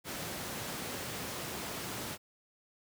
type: high-pass noise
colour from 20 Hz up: pink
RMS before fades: -40 dBFS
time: 0.04-2.18 s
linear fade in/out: 50 ms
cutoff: 110 Hz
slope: 12 dB/octave
effects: none